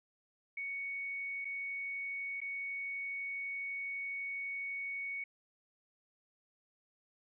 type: tone with dropouts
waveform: sine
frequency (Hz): 2227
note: C#7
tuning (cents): +7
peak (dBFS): -37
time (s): 0.57-5.24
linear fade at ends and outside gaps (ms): 5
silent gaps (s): 1.447-1.452 / 2.405-2.415
effects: none